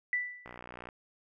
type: tone with exponential decay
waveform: sine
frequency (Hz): 1975.5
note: B6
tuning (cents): 0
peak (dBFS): -25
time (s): 0.13-0.58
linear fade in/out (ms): 1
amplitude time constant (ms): 96
type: click train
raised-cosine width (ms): 0.5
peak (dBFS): -29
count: 27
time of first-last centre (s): 0.46-0.888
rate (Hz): 60.7
effects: none